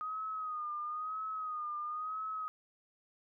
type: tone with vibrato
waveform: sine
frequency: 1244.5 Hz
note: D#6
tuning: in tune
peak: -36 dBFS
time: 0.01-2.48 s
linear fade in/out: 0 ms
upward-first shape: sine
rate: 1 Hz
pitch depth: 61 cents each way
effects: none